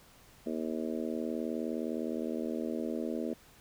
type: harmonic tone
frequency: 79.5 Hz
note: D#2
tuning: 38 cents sharp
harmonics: 3 / 4 / 5 / 6 / 7 / 8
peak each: -36 / -38 / -40 / -42 / -43 / -44 dBFS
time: 0.46-3.34 s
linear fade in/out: 5 ms
effects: pink hiss -59 dBFS RMS until 3.6 s